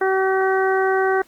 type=harmonic tone; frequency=381.5 Hz; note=G4; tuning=47 cents flat; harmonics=1 / 2 / 3 / 4 / 5; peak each=-18 / -22 / -27 / -24 / -29 dBFS; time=0.01-1.22 s; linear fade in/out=5 ms; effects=pink hiss -54 dBFS RMS until 1.27 s + Opus 32 kbps